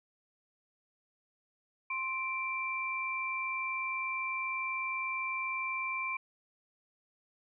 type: tone pair together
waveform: sine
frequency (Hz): 1050 / 2349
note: C6 / D7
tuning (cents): +6 / 0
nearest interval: octave + major second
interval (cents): 1394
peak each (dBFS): -37 / -34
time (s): 1.9-6.17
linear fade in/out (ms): 5
effects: none